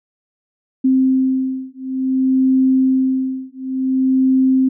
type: beating tone pair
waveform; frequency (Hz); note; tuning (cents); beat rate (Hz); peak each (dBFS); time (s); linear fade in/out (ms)
sine; 261.6 / 262.16; C4 / C4; 0 / +4; 0.56; -16; 0.84-4.69; 10
effects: none